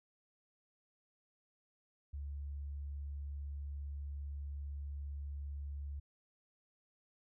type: tone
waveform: sine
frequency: 71.2 Hz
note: C#2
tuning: 47 cents sharp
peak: -40 dBFS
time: 2.13-6 s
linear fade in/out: 10 ms
effects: none